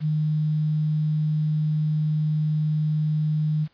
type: tone with quantisation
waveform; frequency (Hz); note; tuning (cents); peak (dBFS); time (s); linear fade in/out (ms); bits
sine; 153.4; D#3; -24; -20; 0-3.68; 50; 8
effects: pink hiss -63 dBFS RMS until 3.73 s + resampled to 11025 Hz